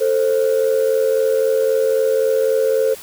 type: tone pair together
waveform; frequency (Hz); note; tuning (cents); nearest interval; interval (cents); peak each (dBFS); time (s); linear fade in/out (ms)
sine; 443.2 / 527; A4 / C5; +13 / +12; minor third; 299; -15; 0-2.95; 20
effects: tanh soft clip ceiling -9 dBFS + white hiss -37 dBFS RMS until 3.02 s